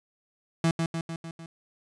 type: tone with echo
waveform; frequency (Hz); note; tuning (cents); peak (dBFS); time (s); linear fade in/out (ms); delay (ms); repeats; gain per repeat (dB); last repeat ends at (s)
35% pulse; 164.81; E3; 0; -19; 0.64-0.71; 2; 150; 5; -4; 1.46
effects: resampled to 22050 Hz